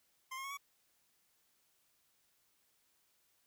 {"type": "tone with pitch steps", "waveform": "25% pulse", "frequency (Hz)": [1046.5, 1074.1, 1102.3, 1131.4], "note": ["C6", "C6", "C#6", "C#6"], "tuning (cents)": [0, 45, -10, 35], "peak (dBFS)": -38, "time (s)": [0.31, 0.574], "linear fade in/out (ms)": 10, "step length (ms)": 66, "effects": ["white hiss -75 dBFS RMS until 3.46 s"]}